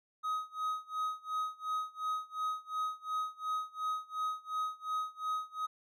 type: tone with tremolo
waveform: triangle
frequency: 1260 Hz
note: D#6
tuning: 21 cents sharp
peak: -29 dBFS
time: 0.23-5.67 s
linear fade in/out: 20 ms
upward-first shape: sine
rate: 2.8 Hz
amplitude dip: 95%
effects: none